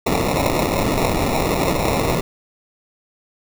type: noise with sample-and-hold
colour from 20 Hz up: white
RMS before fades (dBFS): -19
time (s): 0.06-2.21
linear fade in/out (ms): 5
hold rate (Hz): 1575
effects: none